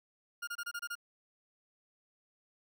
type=tone bursts; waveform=40% pulse; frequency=1415 Hz; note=F6; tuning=22 cents sharp; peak=-36 dBFS; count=7; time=0.42-0.954 s; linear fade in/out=10 ms; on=54 ms; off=26 ms; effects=none